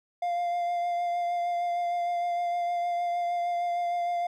triangle tone with vibrato, 698.5 Hz, F5, in tune, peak -24 dBFS, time 0.22-4.27 s, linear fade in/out 5 ms, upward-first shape triangle, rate 6.5 Hz, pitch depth 18 cents each way, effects none

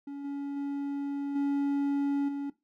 triangle tone with level steps, 281.8 Hz, C#4, 29 cents sharp, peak -34 / -30 / -28 / -23 / -29 dBFS, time 0.07-2.5 s, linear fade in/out 5 ms, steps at 0.24 / 0.56 / 1.35 / 2.28 s, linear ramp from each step 10 ms, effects noise-tail reverb RT60 0.2 s tail -17 dB re dry

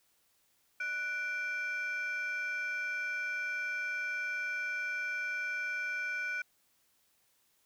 sine tone pair together, 1479.8 / 2349 Hz, F#6 / D7, 0 / 0 cents, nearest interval minor sixth, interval 800 cents, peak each -33 / -35 dBFS, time 0.8-6.42 s, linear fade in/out 5 ms, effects tanh soft clip ceiling -30 dBFS + white hiss -72 dBFS RMS until 7.65 s

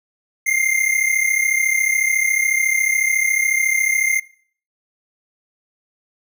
square tone pair together, 2089 / 2123 Hz, C7 / C7, -3 / +25 cents, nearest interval unison, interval 28 cents, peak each -19 dBFS, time 0.46-4.2 s, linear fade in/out 10 ms, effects noise-tail reverb RT60 0.5 s tail -20 dB re dry

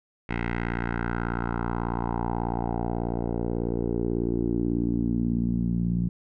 10% pulse tone with low-pass filter sweep, 58.3 Hz, A#1, 1 cent sharp, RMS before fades -27 dBFS, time 0.29-6.09 s, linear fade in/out 5 ms, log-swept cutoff 2200 to 170 Hz, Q 3.1, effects none

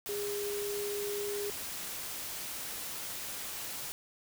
sine tone in noise, 409.3 Hz, G#4, 25 cents flat, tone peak -34 dBFS, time 0.09-1.5 s, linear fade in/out 0 ms, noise white, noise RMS -40 dBFS, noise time 0.06-3.92 s, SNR +3 dB, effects none

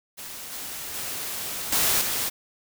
white noise with level steps, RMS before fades -38 / -35 / -32 / -22 / -27 dBFS, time 0.17-2.3 s, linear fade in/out 20 ms, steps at 0.52 / 0.94 / 1.72 / 2.01 s, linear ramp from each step 5 ms, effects none

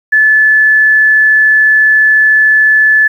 sine tone, 1733 Hz, A6, 27 cents flat, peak -4 dBFS, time 0.12-3.08 s, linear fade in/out 10 ms, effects 7-bit

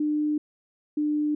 sine tone pair in turn, 300.4 / 299.1 Hz, D4 / D4, +39 / +32 cents, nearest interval unison, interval 7 cents, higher first, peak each -22 dBFS, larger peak neither, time 0-0.38 / 0.97-1.35 s, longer neither, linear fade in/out 5 ms, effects none

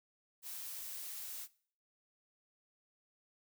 blue noise, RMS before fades -45 dBFS, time 0.42-1.48 s, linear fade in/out 50 ms, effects noise-tail reverb RT60 0.5 s tail -20 dB re dry

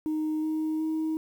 sine tone with pitch steps, 310 / 313.1 / 316.1 Hz, D#4 / D#4 / D#4, -6 / +11 / +27 cents, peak -24 dBFS, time 0.06-1.17 s, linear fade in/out 0 ms, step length 370 ms, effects tanh soft clip ceiling -24 dBFS + 9-bit

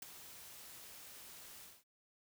white noise with ADSR envelope, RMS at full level -43 dBFS, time 0.02-1.84 s, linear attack 5 ms, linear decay 9 ms, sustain -11 dB, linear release 220 ms, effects none

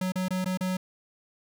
square tone with dropouts, 185 Hz, F#3, in tune, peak -27 dBFS, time 0.01-0.77 s, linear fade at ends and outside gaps 5 ms, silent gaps 0.121-0.156 / 0.284-0.306 / 0.445-0.458 / 0.574-0.608 s, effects none

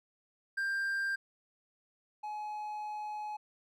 triangle tone pair in turn, 1588 / 845.1 Hz, G6 / G#5, +22 / +30 cents, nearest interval major seventh, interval 1092 cents, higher first, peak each -29 / -35 dBFS, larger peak first, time 0.57-1.16 / 2.23-3.37 s, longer second, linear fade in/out 10 ms, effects none

